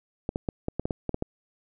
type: clicks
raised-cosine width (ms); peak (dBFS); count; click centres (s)
2; -14; 10; 0.291 / 0.359 / 0.488 / 0.684 / 0.796 / 0.855 / 0.908 / 1.093 / 1.144 / 1.224
effects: none